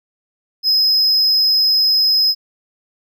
triangle tone, 5090 Hz, D#8, 39 cents sharp, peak -10 dBFS, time 0.63-2.35 s, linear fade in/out 50 ms, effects none

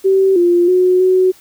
sine tone with pitch steps, 384.8 / 348.9 / 365.7 / 371.5 Hz, G4 / F4 / F#4 / F#4, -32 / -2 / -20 / +7 cents, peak -8 dBFS, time 0.04-1.32 s, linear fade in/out 20 ms, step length 320 ms, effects white hiss -46 dBFS RMS until 1.4 s

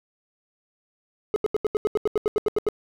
triangle tone bursts, 423.2 Hz, G#4, 33 cents sharp, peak -16 dBFS, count 14, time 1.34-2.687 s, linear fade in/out 0 ms, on 21 ms, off 81 ms, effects none

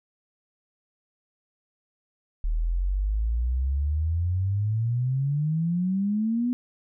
sine exponential sweep, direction up, 37.86 to 250 Hz, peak -22 dBFS, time 2.44-6.53 s, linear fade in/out 0 ms, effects none

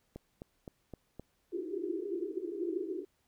click train, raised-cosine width 2 ms, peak -30 dBFS, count 5, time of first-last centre 0.16-1.196 s, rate 3.86 Hz
white band-pass noise, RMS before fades -37 dBFS, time 1.52-3.05 s, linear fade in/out 0 ms, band 320 to 400 Hz, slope 96 dB/octave
effects pink hiss -75 dBFS RMS until 3.27 s

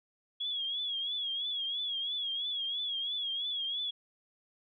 sine tone with vibrato, 3334 Hz, G#7, 6 cents sharp, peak -32 dBFS, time 0.4-3.91 s, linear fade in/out 10 ms, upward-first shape triangle, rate 3 Hz, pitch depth 95 cents each way, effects none

